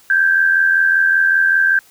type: tone pair together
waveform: sine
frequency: 1568 / 1653.2 Hz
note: G6 / G#6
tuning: 0 / -8 cents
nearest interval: minor second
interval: 92 cents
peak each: -11 / -19 dBFS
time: 0.1-1.79 s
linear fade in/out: 2 ms
effects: white hiss -49 dBFS RMS until 1.9 s